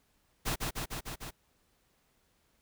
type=noise with echo; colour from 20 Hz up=pink; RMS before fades=-32 dBFS; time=0.45-0.56 s; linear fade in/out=20 ms; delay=150 ms; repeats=5; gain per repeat=-2 dB; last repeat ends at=1.31 s; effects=pink hiss -72 dBFS RMS until 2.61 s